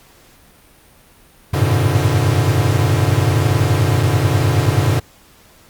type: tone cluster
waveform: square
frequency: 92.7 / 102.2 / 111.4 / 122.8 / 144 Hz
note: F#2 / G#2 / A2 / B2 / D3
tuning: +4 / -27 / +22 / -9 / -34 cents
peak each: -20 dBFS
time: 1.53-5 s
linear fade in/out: 10 ms
effects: pink hiss -48 dBFS RMS until 5.69 s + Opus 48 kbps